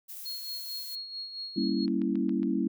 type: noise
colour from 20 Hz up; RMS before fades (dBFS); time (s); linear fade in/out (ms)
violet; -42; 0.08-0.96; 20
type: tone with tremolo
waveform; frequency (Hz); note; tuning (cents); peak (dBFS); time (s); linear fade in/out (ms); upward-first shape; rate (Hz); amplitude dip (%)
sine; 4300; C8; +47; -34; 0.25-1.86; 10; sine; 4.5; 55
type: chord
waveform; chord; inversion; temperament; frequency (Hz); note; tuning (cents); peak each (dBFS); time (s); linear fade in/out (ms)
sine; G diminished seventh; none; equal; 196 / 233.1 / 277.2 / 329.6; G3 / Bb3 / Db4 / Fb4; 0 / 0 / 0 / 0; -31; 1.56-2.68; 10
type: click train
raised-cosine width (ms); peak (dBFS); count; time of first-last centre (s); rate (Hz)
0.3; -33; 5; 1.88-2.431; 7.26
effects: none